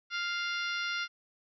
harmonic tone, 698.5 Hz, F5, in tune, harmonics 2 / 3 / 4 / 5 / 6 / 7 / 8, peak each -34 / -38 / -40 / -42 / -44 / -45 / -46 dBFS, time 0.1-1.08 s, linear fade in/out 50 ms, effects none

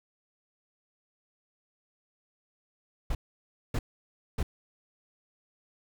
brown noise bursts, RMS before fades -28 dBFS, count 3, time 3.1-4.43 s, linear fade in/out 5 ms, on 50 ms, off 590 ms, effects none

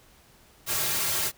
white noise with comb filter, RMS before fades -27 dBFS, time 0.66-1.32 s, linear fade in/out 50 ms, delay 4 ms, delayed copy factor -0.8, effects pink hiss -57 dBFS RMS until 1.37 s

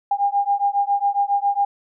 sine beating tone pair, 802 / 809.3 Hz, G5 / G#5, +39 / -45 cents, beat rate 7.3 Hz, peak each -20 dBFS, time 0.11-1.65 s, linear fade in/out 5 ms, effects none

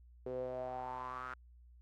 sawtooth tone with band-pass filter sweep, 127 Hz, B2, 49 cents sharp, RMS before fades -42 dBFS, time 0.26-1.34 s, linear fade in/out 5 ms, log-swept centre 440 to 1400 Hz, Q 7, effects added 60 Hz sine -57 dBFS peak until 1.81 s + AAC 64 kbps

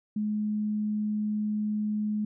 sine tone, 211.4 Hz, G#3, 31 cents sharp, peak -26 dBFS, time 0.16-2.25 s, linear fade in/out 5 ms, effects none

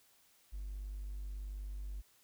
triangle tone with hard clipping, 49.25 Hz, G1, 9 cents sharp, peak -40 dBFS, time 0.52-2.02 s, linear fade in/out 20 ms, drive 3 dB, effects white hiss -68 dBFS RMS until 2.23 s

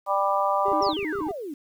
harmonic tone, 197.2 Hz, G3, 11 cents sharp, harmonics 3 / 4 / 5 / 6, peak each -26 / -26 / -26 / -26 dBFS, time 0.06-0.94 s, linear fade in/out 50 ms
triangle tone with vibrato, 352.5 Hz, F4, 16 cents sharp, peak -25 dBFS, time 0.65-1.32 s, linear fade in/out 10 ms, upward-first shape square, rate 6.3 Hz, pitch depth 220 cents each way
clicks, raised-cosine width 3 ms, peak -30 dBFS, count 12, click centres 0.683 / 0.718 / 0.828 / 0.867 / 0.931 / 0.991 / 1.029 / 1.155 / 1.188 / 1.22 / 1.268 / 1.309 s
sine exponential sweep, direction down, 5690 to 269.8 Hz, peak -31 dBFS, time 0.82-1.54 s, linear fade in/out 5 ms
effects 9-bit

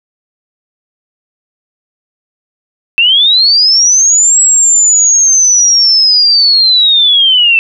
sine linear two-way sweep, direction up then down, 2637 to 7750 to 2637 Hz, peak -4 dBFS, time 2.98-7.59 s, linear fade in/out 0 ms, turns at 4.41 s, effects none

